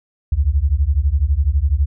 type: beating tone pair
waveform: sine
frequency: 65.41 / 77.41 Hz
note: C2 / D#2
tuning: 0 / -8 cents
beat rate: 12 Hz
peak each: -16 dBFS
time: 0.32-1.86 s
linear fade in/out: 5 ms
effects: none